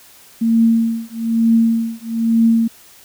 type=tone with tremolo; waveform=sine; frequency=228 Hz; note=A#3; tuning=38 cents flat; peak=-8 dBFS; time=0.41-2.68 s; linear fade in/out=10 ms; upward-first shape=triangle; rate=1.1 Hz; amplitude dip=100%; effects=white hiss -45 dBFS RMS until 3.04 s